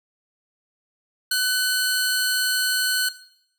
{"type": "tone pair together", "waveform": "sawtooth", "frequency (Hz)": [1505, 4257], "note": ["F#6", "C8"], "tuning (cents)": [29, 29], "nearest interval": "octave + tritone", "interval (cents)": 1800, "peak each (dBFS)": -19, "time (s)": [1.31, 3.09], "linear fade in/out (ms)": 5, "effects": ["noise-tail reverb RT60 0.7 s tail -17 dB re dry"]}